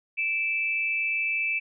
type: tone pair together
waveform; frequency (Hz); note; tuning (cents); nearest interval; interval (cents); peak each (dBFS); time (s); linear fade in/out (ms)
sine; 2339 / 2625; D7 / E7; -8 / -8; major second; 200; -27; 0.17-1.6; 20
effects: none